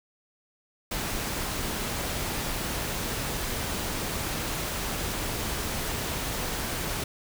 pink noise, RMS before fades -31 dBFS, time 0.91-7.04 s, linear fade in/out 5 ms, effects none

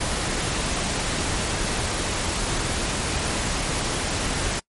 pink noise, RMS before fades -25 dBFS, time 0-4.6 s, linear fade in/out 10 ms, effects noise-tail reverb RT60 0.1 s tail -24 dB re dry + MP3 48 kbps

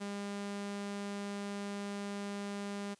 sawtooth tone, 201.8 Hz, G#3, 49 cents flat, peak -34 dBFS, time 0-2.95 s, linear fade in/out 20 ms, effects white hiss -67 dBFS RMS until 2.99 s + resampled to 22050 Hz

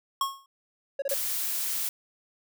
square tone with exponential decay, 1091 Hz, C#6, 28 cents flat, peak -22 dBFS, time 0.21-0.46 s, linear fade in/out 2 ms, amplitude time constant 54 ms
triangle tone bursts, 554.4 Hz, C#5, in tune, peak -24 dBFS, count 3, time 0.99-1.141 s, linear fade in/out 5 ms, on 31 ms, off 29 ms
blue noise, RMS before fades -30 dBFS, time 1.09-1.89 s, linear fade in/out 2 ms
effects none

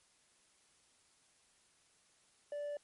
sine tone with hard clipping, 583 Hz, D5, 13 cents flat, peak -39 dBFS, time 2.52-2.77 s, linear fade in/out 2 ms, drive 2 dB, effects white hiss -70 dBFS RMS until 2.83 s + MP3 48 kbps

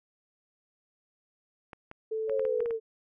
clicks, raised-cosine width 0.5 ms, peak -28 dBFS, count 8, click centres 1.732 / 1.914 / 2.296 / 2.395 / 2.452 / 2.605 / 2.659 / 2.708 s
sine tone, 440 Hz, A4, in tune, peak -29 dBFS, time 2.11-2.64 s, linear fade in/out 10 ms
sine linear sweep, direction down, 561 to 439.2 Hz, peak -28 dBFS, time 2.27-2.8 s, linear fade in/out 50 ms
effects none

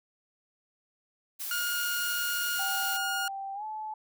blue noise, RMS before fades -36 dBFS, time 1.39-2.98 s, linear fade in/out 20 ms
sawtooth tone, 1428 Hz, F6, 38 cents sharp, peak -26 dBFS, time 1.51-3.28 s, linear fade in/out 2 ms
sine tone with pitch glide, 783 to 863.8 Hz, G5 to A5, -2 to -32 cents, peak -34 dBFS, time 2.59-3.94 s, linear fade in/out 5 ms, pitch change +170 cents, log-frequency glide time 3.54-3.64 s
effects none

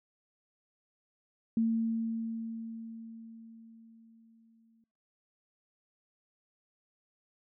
sine tone with exponential decay, 226.5 Hz, A#3, 50 cents flat, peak -24 dBFS, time 1.57-4.84 s, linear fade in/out 2 ms, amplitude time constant 710 ms, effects noise-tail reverb RT60 0.8 s tail -26 dB re dry

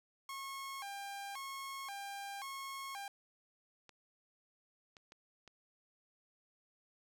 sawtooth tone with vibrato, 932.3 Hz, A#5, in tune, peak -39 dBFS, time 0.29-3.08 s, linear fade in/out 2 ms, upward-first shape square, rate 0.94 Hz, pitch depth 270 cents each way
clicks, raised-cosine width 0.2 ms, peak -38 dBFS, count 4, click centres 3.893 / 4.968 / 5.121 / 5.477 s
effects none

